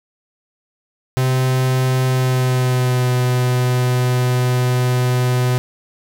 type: tone with pitch glide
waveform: 45% pulse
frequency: 129.3 to 125.33 Hz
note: C3 to B2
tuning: -20 to +26 cents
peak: -14 dBFS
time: 1.17-5.58 s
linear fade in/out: 0 ms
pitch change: -54 cents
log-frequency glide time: 2.08-3.1 s
effects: none